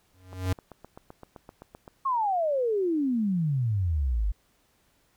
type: tone with exponential growth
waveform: square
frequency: 92.5 Hz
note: F#2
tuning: in tune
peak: -22 dBFS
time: 0.14-0.53 s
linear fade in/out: 5 ms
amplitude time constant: 83 ms
type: click train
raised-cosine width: 1 ms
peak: -29 dBFS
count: 13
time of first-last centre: 0.33-1.878 s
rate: 7.75 Hz
type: exponential sweep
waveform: sine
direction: down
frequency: 1108.7 to 46.64 Hz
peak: -23 dBFS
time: 2.05-4.32 s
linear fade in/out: 10 ms
effects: pink hiss -67 dBFS RMS until 5.16 s